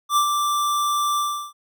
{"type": "tone with ADSR envelope", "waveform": "square", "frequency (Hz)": 1174.7, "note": "D6", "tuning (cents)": 0, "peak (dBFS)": -15, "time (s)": [0.09, 1.53], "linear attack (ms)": 76, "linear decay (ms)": 88, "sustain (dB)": -5, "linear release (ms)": 350, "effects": []}